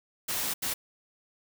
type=noise bursts at uneven times; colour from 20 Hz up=white; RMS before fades=-31 dBFS; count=2; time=0.28-0.54 / 0.62-0.74 s; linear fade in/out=10 ms; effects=none